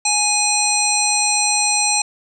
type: harmonic tone with a mistuned harmonic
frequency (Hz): 830.6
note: G#5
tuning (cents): 0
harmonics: 1 / 3 / 5 / 7 / 9 / 10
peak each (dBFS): -22 / -22 / -22 / -22 / -22 / -22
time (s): 0.05-2.02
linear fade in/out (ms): 5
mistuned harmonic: 7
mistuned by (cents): +21
effects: none